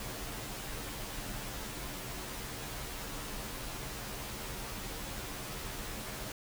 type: noise with comb filter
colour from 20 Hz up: pink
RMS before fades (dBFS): -41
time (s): 0-6.32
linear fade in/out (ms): 2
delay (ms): 12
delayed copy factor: -0.95
effects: none